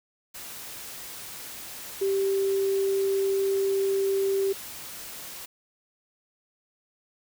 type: tone in noise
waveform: sine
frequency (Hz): 390.4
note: G4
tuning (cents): -7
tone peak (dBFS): -22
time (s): 2.01-4.53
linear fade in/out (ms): 10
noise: white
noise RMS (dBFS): -40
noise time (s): 0.34-5.46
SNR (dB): +15
effects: none